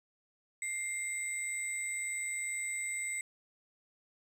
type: tone pair together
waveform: sine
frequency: 2100 / 7981 Hz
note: C7 / B8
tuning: +6 / +17 cents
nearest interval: octave + major seventh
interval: 2311 cents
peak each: -35 / -36 dBFS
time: 0.62-3.21 s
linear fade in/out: 2 ms
effects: tanh soft clip ceiling -30 dBFS